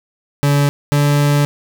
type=tone pair in turn; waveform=40% pulse; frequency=143.2 / 144.95 Hz; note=D3 / D3; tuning=-43 / -22 cents; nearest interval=unison; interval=21 cents; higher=second; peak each=-10 dBFS; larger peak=neither; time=0.43-0.69 / 0.92-1.45 s; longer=second; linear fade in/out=0 ms; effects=none